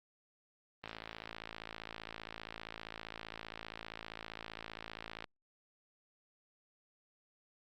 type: click train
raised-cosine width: 0.3 ms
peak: -27 dBFS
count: 244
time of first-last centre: 0.84-5.242 s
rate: 55.2 Hz
effects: Opus 24 kbps